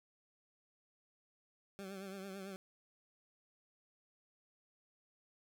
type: tone with vibrato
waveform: 20% pulse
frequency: 193.8 Hz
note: G3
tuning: 20 cents flat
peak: -40 dBFS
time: 1.79-2.56 s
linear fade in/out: 0 ms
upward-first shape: triangle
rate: 9 Hz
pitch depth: 67 cents each way
effects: 13-bit